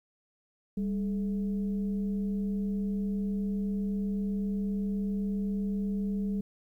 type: tone with frequency modulation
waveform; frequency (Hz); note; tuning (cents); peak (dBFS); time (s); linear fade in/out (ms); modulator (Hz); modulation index
sine; 198.1; G3; +18; -28; 0.77-6.41; 5; 232; 0.39
effects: 11-bit